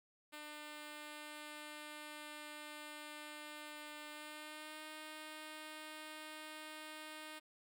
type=tone with pitch glide; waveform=5% pulse; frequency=300.1 to 308.9 Hz; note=D4 to D#4; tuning=+38 to -12 cents; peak=-37 dBFS; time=0.32-7.4 s; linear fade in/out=20 ms; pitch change=+50 cents; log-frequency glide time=4.1-4.84 s; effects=none